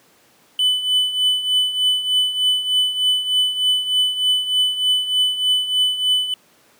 triangle tone with tremolo, 3000 Hz, F#7, 23 cents sharp, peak -11 dBFS, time 0.59-6.34 s, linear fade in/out 2 ms, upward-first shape triangle, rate 3.3 Hz, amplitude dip 75%, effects pink hiss -54 dBFS RMS until 6.79 s + high-pass 200 Hz 12 dB/octave

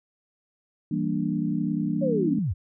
sine chord, E half-diminished seventh, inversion none, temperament equal, 164.81 / 196 / 233.1 / 293.7 Hz, E3 / G3 / Bb3 / D4, 0 / 0 / 0 / 0 cents, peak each -29 dBFS, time 0.91-2.39 s, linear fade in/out 5 ms
sine linear sweep, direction down, 570 to 69.3 Hz, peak -23 dBFS, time 2.01-2.54 s, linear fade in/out 20 ms
effects none

